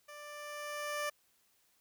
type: tone with level ramp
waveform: 15% pulse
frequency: 590 Hz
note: D5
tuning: 8 cents sharp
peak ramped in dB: -42 to -27 dBFS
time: 0.08-1.1 s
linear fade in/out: 10 ms
effects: white hiss -72 dBFS RMS until 1.8 s